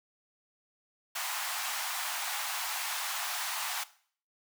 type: high-pass noise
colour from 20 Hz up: pink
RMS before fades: -35 dBFS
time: 1.15-3.84 s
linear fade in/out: 10 ms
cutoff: 740 Hz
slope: 48 dB/octave
effects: noise-tail reverb RT60 0.5 s tail -17 dB re dry